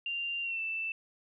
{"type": "tone with pitch glide", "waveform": "sine", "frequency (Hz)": [2783, 2656], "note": ["F7", "E7"], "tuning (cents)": [-7, 12], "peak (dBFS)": -32, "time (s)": [0.06, 0.92], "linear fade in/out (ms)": 2, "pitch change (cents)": -81, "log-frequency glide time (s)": [0.42, 0.61], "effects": []}